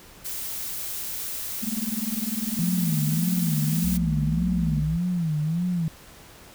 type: noise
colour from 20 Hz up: blue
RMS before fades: -32 dBFS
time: 0.24-3.98 s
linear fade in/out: 20 ms
type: tone with tremolo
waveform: sine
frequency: 219.1 Hz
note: A3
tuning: 7 cents flat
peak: -23 dBFS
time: 1.62-4.83 s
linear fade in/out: 20 ms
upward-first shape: sine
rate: 20 Hz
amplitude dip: 100%
type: tone with vibrato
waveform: sine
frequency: 164.81 Hz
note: E3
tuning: in tune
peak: -22 dBFS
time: 2.59-5.88 s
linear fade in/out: 0 ms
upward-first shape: sine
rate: 1.7 Hz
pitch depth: 160 cents each way
type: tone with pitch glide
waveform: sine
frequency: 61.8 to 60.46 Hz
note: B1 to B1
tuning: +2 to -36 cents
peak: -29 dBFS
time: 3.84-4.97 s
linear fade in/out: 5 ms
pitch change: -38 cents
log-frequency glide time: 4.16-4.67 s
effects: pink hiss -48 dBFS RMS until 6.54 s